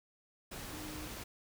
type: tone in noise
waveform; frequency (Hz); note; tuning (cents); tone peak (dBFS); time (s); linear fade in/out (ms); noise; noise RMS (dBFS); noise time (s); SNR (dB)
sine; 305.8; D#4; -30; -47; 0.72-1.08; 10; pink; -45; 0.51-1.24; -5
effects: none